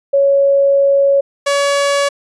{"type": "tone pair in turn", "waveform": ["sine", "sawtooth"], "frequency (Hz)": [556, 565.4], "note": ["C#5", "C#5"], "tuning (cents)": [5, 34], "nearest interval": "unison", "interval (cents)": 29, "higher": "second", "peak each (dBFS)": -8, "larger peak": "neither", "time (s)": [[0.13, 1.21], [1.46, 2.09]], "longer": "first", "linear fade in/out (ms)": 10, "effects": ["resampled to 22050 Hz"]}